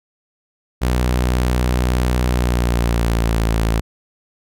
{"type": "tone with pitch glide", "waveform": "sawtooth", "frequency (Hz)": [61.74, 55.64], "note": ["B1", "A1"], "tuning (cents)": [0, 20], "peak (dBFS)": -11, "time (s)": [0.81, 3.81], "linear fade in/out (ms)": 20, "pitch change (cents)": -180, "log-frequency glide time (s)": [2.26, 3.45], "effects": []}